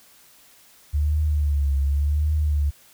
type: tone with vibrato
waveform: sine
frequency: 72.7 Hz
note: D2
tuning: 17 cents flat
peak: -18 dBFS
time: 0.93-2.71 s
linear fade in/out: 20 ms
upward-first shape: triangle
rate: 0.89 Hz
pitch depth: 100 cents each way
effects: white hiss -53 dBFS RMS until 2.93 s